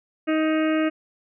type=harmonic tone; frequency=313.6 Hz; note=D#4; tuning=14 cents sharp; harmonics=1 / 2 / 4 / 5 / 6 / 7 / 8 / 9; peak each=-20 / -26 / -32 / -34 / -36 / -37 / -38 / -39 dBFS; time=0.27-0.9 s; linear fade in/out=20 ms; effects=none